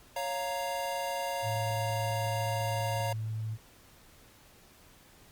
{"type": "chord", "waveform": "square", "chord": "Bb minor", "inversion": "first", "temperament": "equal", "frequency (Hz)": [554.4, 698.5, 932.3], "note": ["Db5", "F5", "Bb5"], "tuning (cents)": [0, 0, 0], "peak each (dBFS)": -37, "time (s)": [0.16, 3.13], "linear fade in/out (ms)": 5}
{"type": "tone", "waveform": "sine", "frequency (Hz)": 110, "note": "A2", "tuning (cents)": 0, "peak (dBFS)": -32, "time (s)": [1.42, 3.58], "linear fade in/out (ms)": 50}
{"effects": ["pink hiss -58 dBFS RMS until 5.31 s", "Opus 48 kbps"]}